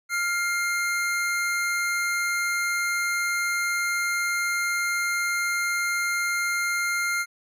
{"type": "tone pair together", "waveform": "square", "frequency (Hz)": [1394, 2118], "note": ["F6", "C7"], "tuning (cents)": [-4, 21], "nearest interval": "perfect fifth", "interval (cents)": 725, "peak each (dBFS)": -27, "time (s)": [0.09, 7.26], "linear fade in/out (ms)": 50, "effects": ["resampled to 32000 Hz"]}